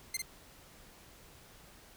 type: tone with echo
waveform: 10% pulse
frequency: 2093 Hz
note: C7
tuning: in tune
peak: -23 dBFS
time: 0.14-0.17 s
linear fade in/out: 5 ms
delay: 50 ms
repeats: 1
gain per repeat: -3 dB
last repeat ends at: 0.22 s
effects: pink hiss -57 dBFS RMS until 1.96 s